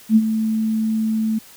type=tone with ADSR envelope; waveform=sine; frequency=220 Hz; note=A3; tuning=in tune; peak=-7 dBFS; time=0.09-1.39 s; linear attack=70 ms; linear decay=47 ms; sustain=-10 dB; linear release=11 ms; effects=white hiss -45 dBFS RMS until 1.56 s